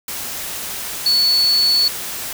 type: tone in noise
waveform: sine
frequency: 4430 Hz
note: C#8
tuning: 2 cents flat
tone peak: -12 dBFS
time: 1.06-1.88 s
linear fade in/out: 2 ms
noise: white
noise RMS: -27 dBFS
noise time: 0.08-2.33 s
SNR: +12 dB
effects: none